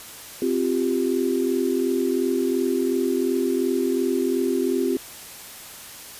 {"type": "chord", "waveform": "sine", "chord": "C suspended fourth", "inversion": "none", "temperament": "equal", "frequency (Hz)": [261.6, 349.2, 392], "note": ["C4", "F4", "G4"], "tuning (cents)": [0, 0, 0], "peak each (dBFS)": -24, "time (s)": [0.42, 4.97], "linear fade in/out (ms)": 2, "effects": ["white hiss -40 dBFS RMS until 6.19 s", "resampled to 32000 Hz"]}